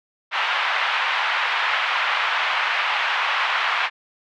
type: band-pass noise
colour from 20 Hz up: pink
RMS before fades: -22 dBFS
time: 0.31-3.9 s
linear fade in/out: 50 ms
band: 900 to 3100 Hz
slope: 24 dB/octave
effects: none